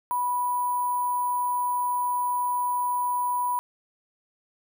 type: tone with sample-and-hold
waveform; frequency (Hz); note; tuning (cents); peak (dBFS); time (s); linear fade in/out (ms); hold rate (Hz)
sine; 984; B5; -7; -23; 0.11-3.59; 0; 11025
effects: none